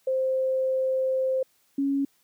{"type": "tone pair in turn", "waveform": "sine", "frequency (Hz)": [523.3, 277.2], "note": ["C5", "C#4"], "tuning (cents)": [0, 0], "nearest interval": "major seventh", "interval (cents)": 1100, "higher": "first", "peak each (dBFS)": [-22, -22], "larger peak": "neither", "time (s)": [[0.07, 1.43], [1.78, 2.05]], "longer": "first", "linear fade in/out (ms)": 5, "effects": ["white hiss -66 dBFS RMS until 2.23 s", "high-pass 80 Hz 12 dB/octave"]}